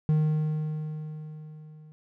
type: tone with level ramp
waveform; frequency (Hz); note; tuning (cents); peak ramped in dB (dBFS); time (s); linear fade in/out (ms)
triangle; 154.2; D#3; -15; -17 to -45; 0.09-1.92; 0
effects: none

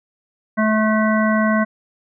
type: harmonic tone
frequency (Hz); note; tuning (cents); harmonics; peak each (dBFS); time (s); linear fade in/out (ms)
216.7; A3; -26; 1 / 3 / 5 / 7 / 9; -16 / -21 / -23 / -24 / -26; 0.57-1.65; 20
effects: none

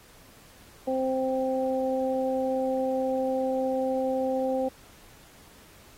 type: harmonic tone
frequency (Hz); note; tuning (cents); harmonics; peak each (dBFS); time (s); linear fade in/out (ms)
261.6; C4; 0; 1 / 2 / 3; -30 / -26 / -33; 0.87-4.69; 10
effects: pink hiss -54 dBFS RMS until 5.97 s + AAC 48 kbps

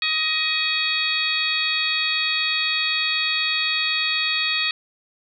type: harmonic tone with a mistuned harmonic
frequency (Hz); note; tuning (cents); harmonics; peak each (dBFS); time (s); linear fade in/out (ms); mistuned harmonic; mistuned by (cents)
628; D#5; +16; 2 / 3 / 4 / 5 / 6 / 7; -33 / -28 / -24 / -28 / -27 / -27; 0.02-4.71; 2; 5; +98
effects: none

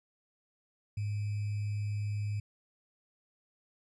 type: tone with sample-and-hold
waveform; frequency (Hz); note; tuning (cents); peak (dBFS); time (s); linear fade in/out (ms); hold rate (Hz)
sine; 103.83; G#2; 0; -31; 0.97-2.4; 5; 2450
effects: resampled to 22050 Hz

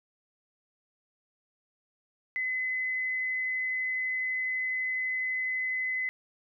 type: tone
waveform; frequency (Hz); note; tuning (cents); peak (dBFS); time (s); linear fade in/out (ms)
sine; 2028; B6; +45; -28; 2.36-6.09; 0
effects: none

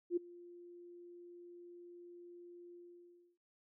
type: tone with ADSR envelope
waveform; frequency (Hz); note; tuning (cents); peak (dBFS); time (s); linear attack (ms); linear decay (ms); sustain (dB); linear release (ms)
sine; 349.2; F4; 0; -29; 0.1-3.38; 67; 11; -23; 640
effects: none

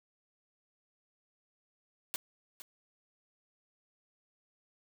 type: noise with echo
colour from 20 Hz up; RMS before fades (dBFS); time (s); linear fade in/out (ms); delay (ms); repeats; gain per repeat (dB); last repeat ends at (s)
white; -36; 2.14-2.16; 0; 460; 1; -12; 2.62
effects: none

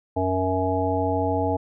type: harmonic tone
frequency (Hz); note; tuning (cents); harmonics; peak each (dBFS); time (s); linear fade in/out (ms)
93.2; F#2; +13; 1 / 3 / 5 / 7 / 9; -27 / -27 / -27 / -27 / -27; 0.16-1.57; 10
effects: none

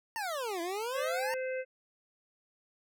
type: exponential two-way sweep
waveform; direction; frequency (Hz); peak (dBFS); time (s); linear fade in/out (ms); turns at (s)
25% pulse; down then up; 932.3 to 329.6 to 932.3; -30; 0.16-1.34; 0; 0.61
type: harmonic tone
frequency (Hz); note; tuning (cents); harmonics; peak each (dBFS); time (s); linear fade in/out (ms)
517; C5; -21; 1 / 3 / 4 / 5; -33 / -43 / -45 / -47; 0.93-1.65; 50
effects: none

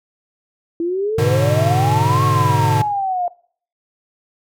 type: exponential two-way sweep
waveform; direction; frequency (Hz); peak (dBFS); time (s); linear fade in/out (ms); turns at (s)
sine; up then down; 329.6 to 1104 to 696; -17; 0.8-3.28; 2; 2.24
type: chord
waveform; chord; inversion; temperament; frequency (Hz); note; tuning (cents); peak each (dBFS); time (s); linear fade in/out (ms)
square; G# diminished; none; equal with one note detuned; 103.83 / 124.19 / 146.83; G#2 / B2 / D3; 0 / +10 / 0; -20; 1.18-2.82; 5
effects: noise-tail reverb RT60 0.5 s tail -20 dB re dry

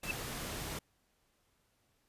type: tone with exponential growth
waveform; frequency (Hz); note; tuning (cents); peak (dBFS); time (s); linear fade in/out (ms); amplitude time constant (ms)
sine; 2637; E7; 0; -29; 0.02-0.11; 2; 19
type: noise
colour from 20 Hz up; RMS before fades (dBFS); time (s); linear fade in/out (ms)
pink; -41; 0.03-0.79; 5
effects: pink hiss -75 dBFS RMS until 2.08 s + resampled to 32000 Hz

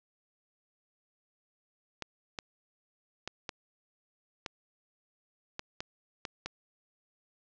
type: clicks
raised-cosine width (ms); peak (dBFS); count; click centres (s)
0.2; -19; 9; 2.023 / 2.388 / 3.276 / 3.492 / 4.462 / 5.594 / 5.805 / 6.252 / 6.46
effects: resampled to 16000 Hz + 9-bit

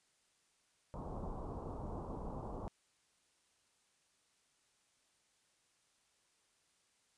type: low-pass noise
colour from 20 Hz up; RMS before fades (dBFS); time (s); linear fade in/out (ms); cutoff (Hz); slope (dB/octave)
pink; -44; 0.94-2.68; 0; 1100; 48
effects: white hiss -75 dBFS RMS until 7.17 s + resampled to 22050 Hz

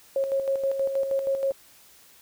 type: tone with tremolo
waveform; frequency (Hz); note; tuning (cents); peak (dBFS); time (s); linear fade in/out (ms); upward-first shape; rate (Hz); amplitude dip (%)
sine; 544; C#5; -33; -21; 0.16-1.52; 2; square; 6.3; 50
effects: white hiss -54 dBFS RMS until 2.21 s

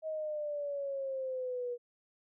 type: exponential sweep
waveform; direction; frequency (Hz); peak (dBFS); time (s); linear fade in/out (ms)
sine; down; 636 to 481; -34; 0.02-1.78; 50
effects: none

